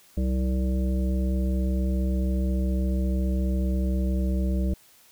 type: harmonic tone with a mistuned harmonic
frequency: 64.8 Hz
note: C2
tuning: 16 cents flat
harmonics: 1 / 3 / 5 / 7 / 9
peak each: -23 / -28 / -35 / -41 / -39 dBFS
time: 0.17-4.74 s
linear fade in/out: 5 ms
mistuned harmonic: 3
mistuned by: -48 cents
effects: white hiss -56 dBFS RMS until 5.11 s